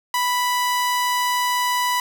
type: tone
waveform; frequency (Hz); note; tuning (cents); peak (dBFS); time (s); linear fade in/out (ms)
sawtooth; 987.8; B5; 0; -15; 0.14-2; 2
effects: 7-bit